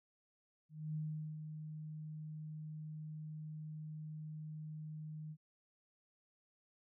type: tone with ADSR envelope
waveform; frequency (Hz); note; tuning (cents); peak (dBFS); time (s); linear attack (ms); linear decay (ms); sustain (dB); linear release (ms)
sine; 154.4; D#3; -13; -37; 0.69-5.37; 260; 420; -7; 58
effects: none